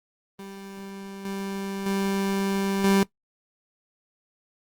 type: tone with level steps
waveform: 30% pulse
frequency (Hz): 196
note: G3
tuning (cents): 0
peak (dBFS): -34 / -27 / -21 / -15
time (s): 0.39-3.03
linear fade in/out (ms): 2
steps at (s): 1.25 / 1.86 / 2.84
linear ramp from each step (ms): 2
effects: noise-tail reverb RT60 0.1 s tail -19 dB re dry + Opus 24 kbps